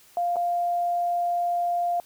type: tone with dropouts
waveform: sine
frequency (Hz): 698.5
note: F5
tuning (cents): 0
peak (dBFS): -22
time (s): 0.17-2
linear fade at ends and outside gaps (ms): 1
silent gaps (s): 0.359-0.366
effects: white hiss -55 dBFS RMS until 2.05 s